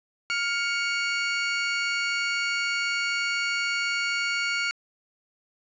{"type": "tone pair together", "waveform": "30% pulse", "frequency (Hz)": [1405, 2228], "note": ["F6", "C#7"], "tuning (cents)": [10, 8], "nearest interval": "minor sixth", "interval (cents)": 798, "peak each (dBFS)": -25, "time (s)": [0.3, 4.71], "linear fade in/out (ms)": 0, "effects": ["resampled to 16000 Hz", "9-bit"]}